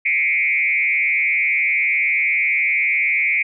sine tone with frequency modulation, 2254 Hz, C#7, 28 cents sharp, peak -15 dBFS, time 0.05-3.43 s, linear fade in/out 10 ms, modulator 149 Hz, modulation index 1.3, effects none

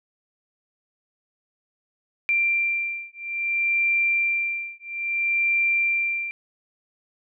sine beating tone pair, 2365 / 2365.6 Hz, D7 / D7, +12 / +12 cents, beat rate 0.6 Hz, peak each -24 dBFS, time 2.29-6.31 s, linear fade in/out 0 ms, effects none

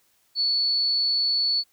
sine tone, 4435 Hz, C#8, in tune, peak -20 dBFS, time 0.35-1.64 s, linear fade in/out 50 ms, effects white hiss -65 dBFS RMS until 1.72 s

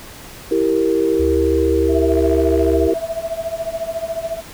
sine chord, E diminished, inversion none, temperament equal, 329.6 / 392 / 466.2 Hz, E4 / G4 / Bb4, 0 / 0 / 0 cents, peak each -18 dBFS, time 0.51-2.94 s, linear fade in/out 5 ms
sine tone with pitch glide, 73.3 to 72.79 Hz, D2 to D2, -3 to -15 cents, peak -20 dBFS, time 1.19-2.88 s, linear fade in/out 10 ms, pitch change -12 cents, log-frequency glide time 2.15-2.76 s
sine tone with tremolo, 660 Hz, E5, 2 cents sharp, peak -17 dBFS, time 1.88-4.42 s, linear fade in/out 50 ms, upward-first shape triangle, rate 14 Hz, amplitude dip 95%
click train, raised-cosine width 0.5 ms, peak -21 dBFS, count 36, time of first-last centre 2.12-2.735 s, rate 56.9 Hz
effects pink hiss -37 dBFS RMS until 4.53 s

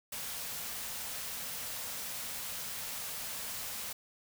white band-stop noise, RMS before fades -40 dBFS, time 0.12-3.93 s, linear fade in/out 5 ms, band 280 to 420 Hz, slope 96 dB/octave, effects none

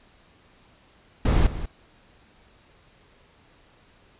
brown noise with echo, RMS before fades -18 dBFS, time 1.25-1.47 s, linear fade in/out 5 ms, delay 190 ms, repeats 1, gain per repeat -13 dB, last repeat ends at 1.66 s, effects pink hiss -57 dBFS RMS until 4.19 s + resampled to 8000 Hz

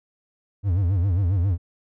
triangle tone with vibrato, 92.5 Hz, F#2, in tune, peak -16 dBFS, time 0.63-1.58 s, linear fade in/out 50 ms, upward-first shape sine, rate 7.4 Hz, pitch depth 170 cents each way, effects none

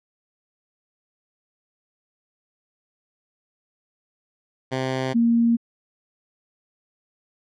10% pulse / sine tone pair in turn, 130.81 / 233.1 Hz, C3 / A#3, 0 / 0 cents, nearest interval minor seventh, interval 1000 cents, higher second, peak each -15 dBFS, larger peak neither, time 4.71-5.14 / 5.14-5.57 s, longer neither, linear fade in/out 20 ms, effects low-pass 5000 Hz 12 dB/octave

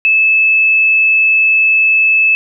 sine tone, 2610 Hz, E7, 18 cents flat, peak -7 dBFS, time 0.05-2.35 s, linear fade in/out 0 ms, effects none

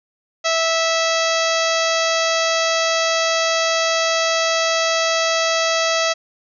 harmonic tone, 655 Hz, E5, 11 cents flat, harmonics 1 / 2 / 3 / 4 / 5 / 6 / 7 / 8 / 9 / 10, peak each -20 / -23 / -25 / -26 / -27 / -28 / -28 / -29 / -30 / -30 dBFS, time 0.44-6.14 s, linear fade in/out 20 ms, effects none

